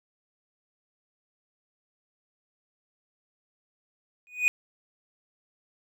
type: tone with exponential growth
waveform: triangle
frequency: 2476 Hz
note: D#7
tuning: 9 cents flat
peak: -14 dBFS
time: 4.27-4.48 s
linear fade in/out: 0 ms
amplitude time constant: 44 ms
effects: none